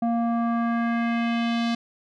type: tone with low-pass filter sweep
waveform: square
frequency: 233.1 Hz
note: A#3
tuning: in tune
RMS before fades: -24 dBFS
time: 0.02-1.75 s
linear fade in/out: 5 ms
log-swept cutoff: 720 to 4300 Hz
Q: 1.9
effects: none